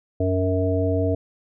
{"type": "harmonic tone with a mistuned harmonic", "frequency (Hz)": 92.5, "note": "F#2", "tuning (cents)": 0, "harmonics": [1, 3, 5, 7], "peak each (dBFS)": [-22, -25, -25, -26], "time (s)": [0.2, 1.15], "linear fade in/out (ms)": 5, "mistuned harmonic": 3, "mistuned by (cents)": 33, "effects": []}